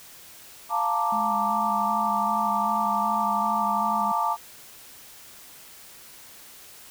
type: chord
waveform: sine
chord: Bb major seventh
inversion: second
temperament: equal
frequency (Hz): 698.5 / 880 / 932.3 / 1174.7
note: F5 / A5 / Bb5 / D6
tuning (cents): 0 / 0 / 0 / 0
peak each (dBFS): -30 / -26 / -29 / -26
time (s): 0.69-4.37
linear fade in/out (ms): 50
type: tone with vibrato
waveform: sine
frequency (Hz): 210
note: G#3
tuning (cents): +19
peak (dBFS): -32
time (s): 1.12-4.12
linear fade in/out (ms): 5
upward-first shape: square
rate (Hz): 2.6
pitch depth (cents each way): 25
effects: white hiss -47 dBFS RMS until 6.9 s